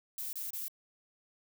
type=noise bursts; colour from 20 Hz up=violet; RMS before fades=-39 dBFS; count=3; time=0.18-0.682 s; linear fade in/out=2 ms; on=150 ms; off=26 ms; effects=none